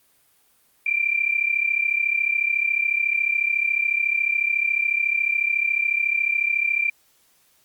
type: tone pair together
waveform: sine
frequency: 2349 / 2383 Hz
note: D7 / D7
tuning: 0 / +25 cents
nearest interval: unison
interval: 25 cents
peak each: -22 dBFS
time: 0.86-6.9 s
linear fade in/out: 5 ms
effects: white hiss -61 dBFS RMS until 7.64 s + Opus 32 kbps